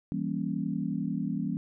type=chord; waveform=sine; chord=E diminished seventh; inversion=none; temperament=equal with one note detuned; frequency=164.81 / 196 / 236.5 / 277.2 Hz; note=E3 / G3 / Bb3 / Db4; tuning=0 / 0 / +25 / 0 cents; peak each=-34 / -33 / -34 / -35 dBFS; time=0.12-1.57 s; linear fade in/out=0 ms; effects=none